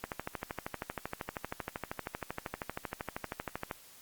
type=click train; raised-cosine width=0.5 ms; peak=-20 dBFS; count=48; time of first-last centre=0.04-3.712 s; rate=12.8 Hz; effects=white hiss -56 dBFS RMS until 4.01 s + Opus 48 kbps